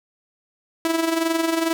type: tone with amplitude modulation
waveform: sawtooth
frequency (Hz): 328.3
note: E4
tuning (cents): -7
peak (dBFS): -13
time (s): 0.85-1.73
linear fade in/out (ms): 0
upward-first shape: sine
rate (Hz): 22.2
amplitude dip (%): 60
effects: none